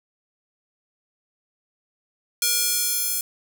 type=tone with high-pass filter sweep; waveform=square; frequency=476.5 Hz; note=A#4; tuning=38 cents sharp; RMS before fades=-23 dBFS; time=2.42-3.21 s; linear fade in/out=2 ms; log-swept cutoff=4500 to 9200 Hz; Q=0.7; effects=none